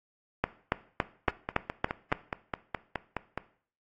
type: two click trains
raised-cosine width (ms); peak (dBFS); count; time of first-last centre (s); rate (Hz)
0.5; -16 / -9; 11 / 7; 1.28-3.376 / 0.44-2.125; 4.77 / 3.56
effects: noise-tail reverb RT60 0.5 s tail -17 dB re dry + AAC 32 kbps